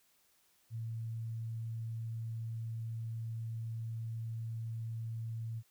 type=tone; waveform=sine; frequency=113.5 Hz; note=A#2; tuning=46 cents flat; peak=-37 dBFS; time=0.7-5.63 s; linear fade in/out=50 ms; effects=white hiss -71 dBFS RMS until 5.7 s